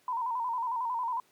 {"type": "tone with vibrato", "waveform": "sine", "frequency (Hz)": 962, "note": "B5", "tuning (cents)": -46, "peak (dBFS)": -29, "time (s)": [0.08, 1.2], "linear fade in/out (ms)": 2, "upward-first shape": "square", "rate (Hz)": 11, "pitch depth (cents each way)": 73, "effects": ["pink hiss -66 dBFS RMS until 1.31 s", "high-pass 200 Hz 12 dB/octave"]}